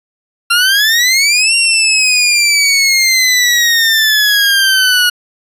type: exponential two-way sweep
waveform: 20% pulse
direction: up then down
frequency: 1369 to 2771 to 1447 Hz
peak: -3 dBFS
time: 0.5-5.1 s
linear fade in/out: 10 ms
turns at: 1.55 s
effects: resampled to 32000 Hz